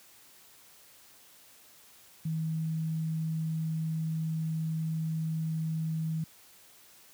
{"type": "tone", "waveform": "sine", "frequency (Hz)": 160, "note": "D#3", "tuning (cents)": 49, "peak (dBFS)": -29, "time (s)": [2.25, 6.24], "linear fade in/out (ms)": 5, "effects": ["white hiss -57 dBFS RMS until 7.13 s", "high-pass 60 Hz 12 dB/octave"]}